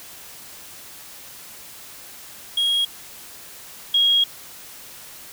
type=tone pair in turn; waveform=triangle / sine; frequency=3283 / 3283 Hz; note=G#7 / G#7; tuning=-21 / -21 cents; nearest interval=unison; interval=0 cents; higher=neither; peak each=-16 / -14 dBFS; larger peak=second; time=2.57-2.85 / 3.94-4.24 s; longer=second; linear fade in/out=5 ms; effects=white hiss -41 dBFS RMS until 5.32 s